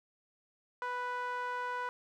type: tone with band-pass filter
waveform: sawtooth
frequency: 493.9 Hz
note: B4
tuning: in tune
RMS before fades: -37 dBFS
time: 0.82-1.89 s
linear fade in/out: 0 ms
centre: 1200 Hz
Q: 5
effects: none